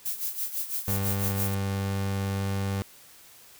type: noise with tremolo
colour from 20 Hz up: violet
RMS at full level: -29 dBFS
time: 0.05-1.55 s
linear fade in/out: 10 ms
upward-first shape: sine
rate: 6 Hz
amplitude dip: 75%
type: tone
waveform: 30% pulse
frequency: 98 Hz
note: G2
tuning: in tune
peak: -24 dBFS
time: 0.88-2.82 s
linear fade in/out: 0 ms
effects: white hiss -52 dBFS RMS until 3.59 s